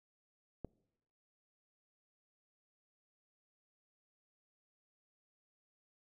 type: click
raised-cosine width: 2 ms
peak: -28 dBFS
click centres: 0.647 s
effects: noise-tail reverb RT60 0.9 s tail -25 dB re dry